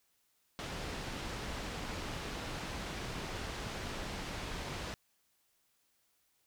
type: low-pass noise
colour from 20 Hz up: pink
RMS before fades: -41 dBFS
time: 0.59-4.94 s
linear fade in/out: 0 ms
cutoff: 5400 Hz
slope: 12 dB/octave
effects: white hiss -75 dBFS RMS until 6.46 s